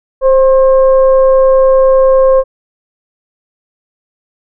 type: tone with frequency modulation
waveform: sine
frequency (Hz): 527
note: C5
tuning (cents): +12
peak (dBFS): -4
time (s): 0.21-2.44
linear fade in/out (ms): 50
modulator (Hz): 542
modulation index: 0.47
effects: none